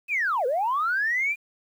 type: linear two-way sweep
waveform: sine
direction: down then up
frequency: 2600 to 466.2 to 2429 Hz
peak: -21 dBFS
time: 0.08-1.36 s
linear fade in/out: 50 ms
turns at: 0.46 s
effects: tanh soft clip ceiling -17 dBFS + 9-bit